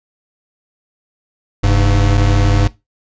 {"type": "tone pair together", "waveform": "square", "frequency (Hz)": [44.99, 101], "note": ["F#1", "G#2"], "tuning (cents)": [-48, -48], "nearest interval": "octave + major second", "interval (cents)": 1400, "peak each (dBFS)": -13, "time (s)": [1.63, 2.68], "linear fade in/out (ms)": 10, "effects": ["noise-tail reverb RT60 0.2 s tail -18 dB re dry", "resampled to 16000 Hz"]}